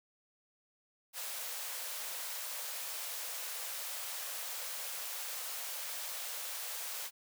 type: high-pass noise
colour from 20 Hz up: white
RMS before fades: -41 dBFS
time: 1.13-7.11 s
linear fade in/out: 50 ms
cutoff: 470 Hz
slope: 96 dB/octave
effects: none